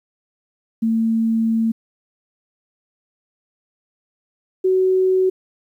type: tone pair in turn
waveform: sine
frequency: 225.4 / 374.4 Hz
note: A3 / F#4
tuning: +42 / +20 cents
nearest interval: major sixth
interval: 878 cents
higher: second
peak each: -15 / -13 dBFS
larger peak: second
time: 0.82-1.72 / 4.64-5.3 s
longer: first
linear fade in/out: 10 ms
effects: 9-bit